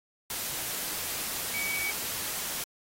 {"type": "tone in noise", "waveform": "sine", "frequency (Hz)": 2266, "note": "C#7", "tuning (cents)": 37, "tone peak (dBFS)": -31, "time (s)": [1.54, 1.91], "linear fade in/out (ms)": 2, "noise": "white", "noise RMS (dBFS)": -34, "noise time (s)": [0.3, 2.64], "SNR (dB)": 0, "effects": ["AAC 48 kbps"]}